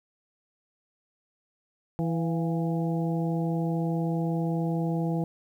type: harmonic tone with a mistuned harmonic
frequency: 164.81 Hz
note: E3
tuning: in tune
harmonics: 1 / 2 / 3 / 4 / 5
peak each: -26 / -32 / -36 / -38 / -40 dBFS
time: 1.99-5.24 s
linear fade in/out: 0 ms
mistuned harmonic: 4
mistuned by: +68 cents
effects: 10-bit